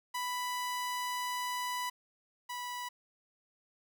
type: tone pair in turn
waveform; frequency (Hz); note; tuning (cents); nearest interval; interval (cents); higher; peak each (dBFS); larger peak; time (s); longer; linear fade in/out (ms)
sawtooth; 990 / 982.6; B5 / B5; +4 / -9; unison; 13; first; -30 / -34; first; 0.14-1.9 / 2.49-2.89; first; 10
effects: none